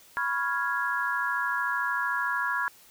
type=chord; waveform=sine; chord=C# dominant seventh; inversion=third; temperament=equal with one note detuned; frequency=987.8 / 1101.1 / 1396.9 / 1661.2 Hz; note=B5 / C#6 / E#6 / G#6; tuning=0 / -12 / 0 / 0 cents; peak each=-32 / -34 / -31 / -29 dBFS; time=0.17-2.68 s; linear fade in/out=0 ms; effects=white hiss -55 dBFS RMS until 2.9 s

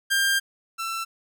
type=tone pair in turn; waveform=sawtooth; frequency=1596 / 1339.7 Hz; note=G6 / E6; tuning=+31 / +28 cents; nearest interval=minor third; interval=303 cents; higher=first; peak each=-16 / -24 dBFS; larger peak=first; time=0.1-0.4 / 0.78-1.05 s; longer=first; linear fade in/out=20 ms; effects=none

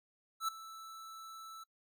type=tone with ADSR envelope; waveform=square; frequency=1318.5 Hz; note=E6; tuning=in tune; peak=-31 dBFS; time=0.4-1.64 s; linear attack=83 ms; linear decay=6 ms; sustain=-17 dB; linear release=10 ms; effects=noise-tail reverb RT60 0.1 s tail -21 dB re dry

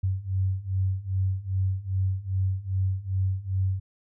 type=beating tone pair; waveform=sine; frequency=93.6 / 96.1 Hz; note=F#2 / G2; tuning=+20 / -34 cents; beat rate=2.5 Hz; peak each=-28 / -26 dBFS; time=0.03-3.8 s; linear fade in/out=10 ms; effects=none

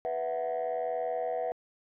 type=chord; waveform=sine; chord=B suspended fourth; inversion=none; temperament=equal; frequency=493.9 / 659.3 / 740 Hz; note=B4 / E5 / F#5; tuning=0 / 0 / 0 cents; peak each=-32 / -32 / -33 dBFS; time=0.05-1.52 s; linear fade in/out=0 ms; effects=tanh soft clip ceiling -25 dBFS

